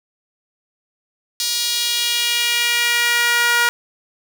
sawtooth tone with high-pass filter sweep, 476.2 Hz, A#4, 37 cents sharp, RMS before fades -18 dBFS, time 1.4-3.69 s, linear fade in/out 0 ms, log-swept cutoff 4500 to 1400 Hz, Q 1.9, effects none

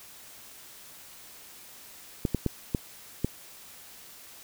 clicks, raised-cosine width 3 ms, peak -12 dBFS, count 5, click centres 2.252 / 2.347 / 2.463 / 2.748 / 3.246 s, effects white hiss -49 dBFS RMS until 4.43 s

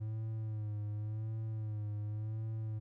triangle tone with vibrato, 107.7 Hz, A2, 37 cents flat, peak -34 dBFS, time 0-2.8 s, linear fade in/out 20 ms, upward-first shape sine, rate 0.9 Hz, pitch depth 50 cents each way, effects none

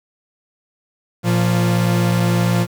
45% pulse tone pair together, 115.41 / 174.61 Hz, A#2 / F3, -17 / 0 cents, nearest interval perfect fifth, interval 717 cents, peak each -17 dBFS, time 1.23-2.67 s, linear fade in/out 50 ms, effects 7-bit

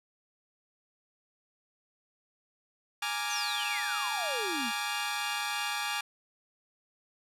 15% pulse chord, Bb dominant seventh, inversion third, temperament equal, 830.6 / 932.3 / 1174.7 / 1396.9 Hz, Ab5 / Bb5 / D6 / F6, 0 / 0 / 0 / 0 cents, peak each -28 / -34 / -30 / -32 dBFS, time 3.02-6.01 s, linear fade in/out 5 ms
sine exponential sweep, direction down, 6760 to 208.7 Hz, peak -35 dBFS, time 3.28-4.72 s, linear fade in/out 50 ms
effects low-pass 12000 Hz 12 dB/octave

